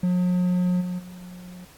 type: tone with level steps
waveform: triangle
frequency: 180 Hz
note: F#3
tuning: 47 cents flat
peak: -17 / -24 / -36 dBFS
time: 0.03-1.65 s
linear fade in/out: 5 ms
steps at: 0.8 / 0.98 s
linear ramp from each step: 20 ms
effects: pink hiss -51 dBFS RMS until 1.77 s + AAC 64 kbps